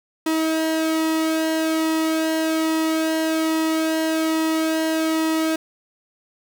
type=tone with flanger; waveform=sawtooth; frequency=319.4 Hz; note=D#4; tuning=45 cents sharp; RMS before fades=-21 dBFS; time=0.26-5.56 s; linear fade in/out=5 ms; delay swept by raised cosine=1.8 to 2.3 ms; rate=1.2 Hz; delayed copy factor=-0.55; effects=8-bit